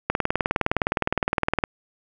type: click train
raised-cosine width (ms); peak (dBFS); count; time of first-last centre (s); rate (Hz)
0.5; -5; 31; 0.1-1.638; 19.5
effects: none